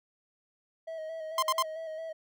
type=tone with vibrato; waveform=triangle; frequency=640 Hz; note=D#5; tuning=49 cents sharp; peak=-34 dBFS; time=0.87-2.13 s; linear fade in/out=10 ms; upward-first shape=square; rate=4.5 Hz; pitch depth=29 cents each way
type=tone bursts; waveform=45% pulse; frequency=1046.5 Hz; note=C6; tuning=in tune; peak=-24 dBFS; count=3; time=1.38-1.625 s; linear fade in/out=2 ms; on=45 ms; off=55 ms
effects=none